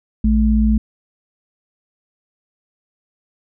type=tone pair together; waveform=sine; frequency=58.18 / 216 Hz; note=A#1 / A3; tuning=-3 / -32 cents; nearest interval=octave + major seventh; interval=2271 cents; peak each=-14 dBFS; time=0.24-0.78 s; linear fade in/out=5 ms; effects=none